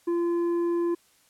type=tone with tanh clipping; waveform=sine; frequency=343.1 Hz; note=F4; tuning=31 cents flat; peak=-24 dBFS; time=0.07-0.95 s; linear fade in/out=10 ms; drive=6 dB; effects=white hiss -62 dBFS RMS until 1.29 s + low-pass 12000 Hz 12 dB/octave